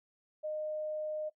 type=tone; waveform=sine; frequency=614 Hz; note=D#5; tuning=23 cents flat; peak=-34 dBFS; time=0.43-1.3 s; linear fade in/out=20 ms; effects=noise-tail reverb RT60 0.1 s tail -18 dB re dry